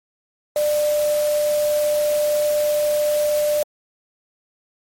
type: tone in noise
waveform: sine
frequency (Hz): 596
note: D5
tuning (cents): +25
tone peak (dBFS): -16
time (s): 0.56-3.63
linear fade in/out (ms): 2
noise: white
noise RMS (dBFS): -31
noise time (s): 0.56-3.63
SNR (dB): +12
effects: MP3 64 kbps